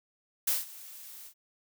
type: noise with ADSR envelope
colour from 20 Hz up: blue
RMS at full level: -26 dBFS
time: 0.47-1.34 s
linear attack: 8 ms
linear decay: 170 ms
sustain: -21 dB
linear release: 82 ms
effects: none